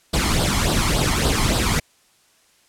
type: noise with flanger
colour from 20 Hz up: pink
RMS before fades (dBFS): -19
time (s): 0.13-1.8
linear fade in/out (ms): 10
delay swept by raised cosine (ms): 0.22 to 0.97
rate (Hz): 3.5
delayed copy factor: +0.65
effects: white hiss -58 dBFS RMS until 2.68 s + low-pass 10000 Hz 12 dB/octave